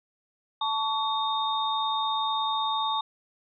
sine tone cluster, 878 / 1129 / 3676 Hz, A5 / C#6 / A#7, -4 / +31 / -25 cents, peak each -28 / -30 / -30 dBFS, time 0.61-3.01 s, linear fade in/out 5 ms, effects none

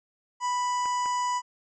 harmonic tone, 987.8 Hz, B5, in tune, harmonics 1 / 2 / 3 / 5 / 6 / 7 / 8, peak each -25 / -40 / -43 / -44 / -48 / -40 / -49 dBFS, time 0.4-1.42 s, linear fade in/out 50 ms
clicks, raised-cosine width 0.5 ms, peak -26 dBFS, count 2, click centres 0.857 / 1.059 s
effects none

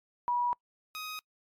sine / 15% pulse tone pair in turn, 970 / 1254.7 Hz, B5 / D#6, -31 / +14 cents, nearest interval major third, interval 445 cents, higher second, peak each -26 / -31 dBFS, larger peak first, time 0.28-0.53 / 0.95-1.19 s, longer first, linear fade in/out 0 ms, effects noise-tail reverb RT60 0.1 s tail -26 dB re dry + MP3 96 kbps

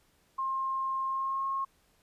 sine tone with pitch glide, 1064 to 1081.3 Hz, C6 to C#6, +29 to -43 cents, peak -29 dBFS, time 0.38-1.65 s, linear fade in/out 10 ms, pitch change +28 cents, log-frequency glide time 1.06-1.46 s, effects pink hiss -68 dBFS RMS until 2.02 s + resampled to 32000 Hz

